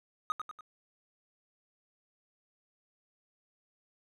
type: tone with echo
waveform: triangle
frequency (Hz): 1251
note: D#6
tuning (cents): +9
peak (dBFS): -26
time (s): 0.3-0.32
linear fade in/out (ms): 0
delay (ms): 96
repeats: 3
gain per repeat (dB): -6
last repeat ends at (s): 0.608
effects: none